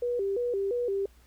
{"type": "tone with vibrato", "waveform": "sine", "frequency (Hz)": 437.1, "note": "A4", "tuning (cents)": -11, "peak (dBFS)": -26, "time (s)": [0.02, 1.06], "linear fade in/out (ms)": 5, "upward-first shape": "square", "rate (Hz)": 2.9, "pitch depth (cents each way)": 180, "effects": ["added 60 Hz sine -57 dBFS peak until 1.26 s", "pink hiss -63 dBFS RMS until 1.26 s"]}